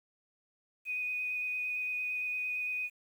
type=tone with vibrato; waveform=sine; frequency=2489 Hz; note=D#7; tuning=in tune; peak=-32 dBFS; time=0.85-2.9 s; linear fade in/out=50 ms; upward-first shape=square; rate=8.8 Hz; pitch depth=10 cents each way; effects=10-bit